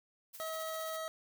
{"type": "noise with tremolo", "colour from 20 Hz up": "blue", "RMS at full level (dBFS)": -47, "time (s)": [0.33, 0.98], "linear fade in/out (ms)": 20, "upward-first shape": "sine", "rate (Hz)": 15, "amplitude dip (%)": 50}
{"type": "tone", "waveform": "25% pulse", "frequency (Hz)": 641, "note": "E5", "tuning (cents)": -49, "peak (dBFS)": -34, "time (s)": [0.4, 1.08], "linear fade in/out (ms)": 0}
{"effects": []}